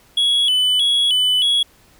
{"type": "tone with vibrato", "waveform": "triangle", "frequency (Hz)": 3167, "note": "G7", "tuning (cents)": 17, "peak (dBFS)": -12, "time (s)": [0.17, 1.63], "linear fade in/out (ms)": 5, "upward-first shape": "square", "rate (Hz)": 1.6, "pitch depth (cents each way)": 94, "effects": ["pink hiss -52 dBFS RMS until 1.99 s"]}